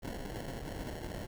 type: noise with sample-and-hold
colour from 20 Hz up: pink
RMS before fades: -41 dBFS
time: 0.02-1.27 s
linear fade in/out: 20 ms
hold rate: 1225 Hz
effects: none